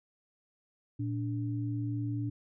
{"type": "tone pair together", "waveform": "sine", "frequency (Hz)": [115.4, 291.2], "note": ["A#2", "D4"], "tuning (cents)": [-17, -15], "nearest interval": "octave + major third", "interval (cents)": 1602, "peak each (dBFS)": [-32, -36], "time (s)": [0.99, 2.3], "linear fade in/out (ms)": 10, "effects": []}